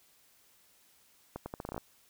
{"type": "accelerating click train", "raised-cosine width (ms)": 1, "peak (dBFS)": -24, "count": 10, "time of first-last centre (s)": [1.36, 1.779], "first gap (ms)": 100, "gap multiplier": 0.79, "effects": ["white hiss -65 dBFS RMS until 2.09 s"]}